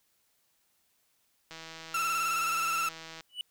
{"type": "click train", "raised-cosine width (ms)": 0.2, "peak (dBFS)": -27, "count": 276, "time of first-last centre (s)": [1.51, 3.208], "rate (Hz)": 162}
{"type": "tone with vibrato", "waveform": "30% pulse", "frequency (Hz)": 1335, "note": "E6", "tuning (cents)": 22, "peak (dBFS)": -25, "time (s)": [1.94, 2.89], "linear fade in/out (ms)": 5, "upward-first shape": "square", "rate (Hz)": 19, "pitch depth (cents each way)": 36}
{"type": "tone with exponential growth", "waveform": "triangle", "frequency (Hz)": 2960, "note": "F#7", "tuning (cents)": 0, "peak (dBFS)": -27, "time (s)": [3.29, 3.41], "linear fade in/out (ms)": 1, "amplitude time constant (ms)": 24}
{"effects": ["white hiss -72 dBFS RMS until 3.5 s"]}